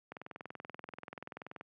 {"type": "click train", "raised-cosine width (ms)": 0.5, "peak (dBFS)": -29, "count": 32, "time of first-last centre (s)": [0.12, 1.61], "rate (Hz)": 20.8, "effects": ["high-pass 150 Hz 12 dB/octave"]}